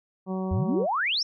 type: harmonic tone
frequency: 187.9 Hz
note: F#3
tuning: 27 cents sharp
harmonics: 1 / 2 / 3 / 4 / 5 / 6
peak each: -28 / -34 / -38 / -40 / -42 / -44 dBFS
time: 0.26-0.87 s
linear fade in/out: 50 ms
type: exponential sweep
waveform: sine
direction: up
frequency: 76 to 5740 Hz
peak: -23 dBFS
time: 0.51-1.23 s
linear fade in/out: 5 ms
effects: none